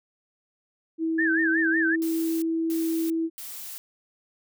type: tone with pitch glide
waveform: sine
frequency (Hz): 324.3 to 326.9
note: E4 to E4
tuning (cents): -28 to -14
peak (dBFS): -23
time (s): 0.98-3.3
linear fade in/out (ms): 50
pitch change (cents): +14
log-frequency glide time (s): 1.25-2.35
type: tone with vibrato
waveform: sine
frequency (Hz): 1672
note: G#6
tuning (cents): +11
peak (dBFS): -22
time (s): 1.18-1.96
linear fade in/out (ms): 10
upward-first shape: sine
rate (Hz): 5.4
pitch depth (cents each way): 160
type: noise bursts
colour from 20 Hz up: blue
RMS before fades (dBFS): -38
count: 3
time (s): 2.02-3.78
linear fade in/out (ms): 0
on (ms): 400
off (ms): 280
effects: none